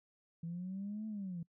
sine linear two-way sweep, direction up then down, 163.8 to 220 to 163.8 Hz, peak -38 dBFS, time 0.43-1.43 s, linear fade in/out 5 ms, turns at 1.07 s, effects noise-tail reverb RT60 0.1 s tail -23 dB re dry + tanh soft clip ceiling -34 dBFS

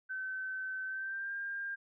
sine tone with pitch glide, 1531 to 1601.6 Hz, G6 to G6, -41 to +37 cents, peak -36 dBFS, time 0.09-1.76 s, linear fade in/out 20 ms, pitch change +78 cents, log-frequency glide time 0.85-1.34 s, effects none

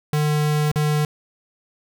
square tone with dropouts, 150.3 Hz, D3, 40 cents sharp, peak -18 dBFS, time 0.13-1.05 s, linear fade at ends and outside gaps 2 ms, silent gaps 0.716-0.758 s, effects none

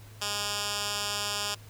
10% pulse tone with band-pass filter, 205.4 Hz, G#3, 19 cents flat, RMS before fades -32 dBFS, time 0.21-1.55 s, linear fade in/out 10 ms, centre 5400 Hz, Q 0.88, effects added 105 Hz sine -47 dBFS peak until 1.69 s + pink hiss -54 dBFS RMS until 1.69 s

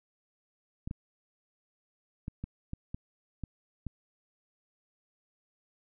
clicks, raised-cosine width 5 ms, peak -24 dBFS, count 8, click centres 0.875 / 0.911 / 2.281 / 2.44 / 2.734 / 2.945 / 3.437 / 3.867 s, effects none

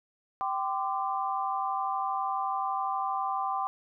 sine tone cluster, 780 / 1027 / 1179 Hz, G5 / C6 / D6, -9 / -33 / +6 cents, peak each -31 / -33 / -33 dBFS, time 0.41-3.67 s, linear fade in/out 0 ms, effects none

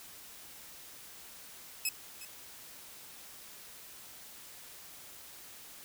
10% pulse tone with echo, 2575 Hz, E7, 41 cents flat, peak -21 dBFS, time 1.85-1.89 s, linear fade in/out 2 ms, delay 360 ms, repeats 1, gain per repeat -15 dB, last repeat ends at 2.25 s, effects white hiss -51 dBFS RMS until 5.84 s

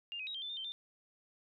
sine tone with pitch steps, 2805 / 2525 / 3813 / 3169 / 3520 / 3617 / 3121 / 3583 Hz, F7 / D#7 / A#7 / G7 / A7 / A7 / G7 / A7, +7 / +25 / +38 / +18 / 0 / +47 / -8 / +31 cents, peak -39 dBFS, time 0.12-0.72 s, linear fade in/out 0 ms, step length 75 ms, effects none

